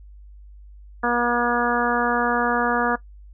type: harmonic tone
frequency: 240 Hz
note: B3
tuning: 49 cents flat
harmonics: 1 / 2 / 3 / 4 / 5 / 6 / 7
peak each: -26 / -26 / -26 / -26 / -26 / -26 / -26 dBFS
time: 1.03-2.96 s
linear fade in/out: 10 ms
effects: noise-tail reverb RT60 0.1 s tail -18 dB re dry + added 50 Hz sine -41 dBFS peak until 3.33 s